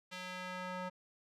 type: tone with band-pass filter sweep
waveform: square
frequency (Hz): 182.9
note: F#3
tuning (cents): -20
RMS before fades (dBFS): -43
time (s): 0.11-0.9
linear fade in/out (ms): 20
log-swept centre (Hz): 3000 to 960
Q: 0.89
effects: none